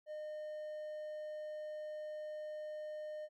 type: tone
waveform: triangle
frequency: 610 Hz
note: D#5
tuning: 34 cents flat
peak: -40 dBFS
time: 0.06-3.29 s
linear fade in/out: 50 ms
effects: none